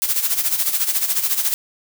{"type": "noise with tremolo", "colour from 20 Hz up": "blue", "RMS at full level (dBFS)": -17, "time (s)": [0.02, 1.54], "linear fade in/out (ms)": 0, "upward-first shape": "sine", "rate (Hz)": 14, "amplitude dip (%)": 70, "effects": []}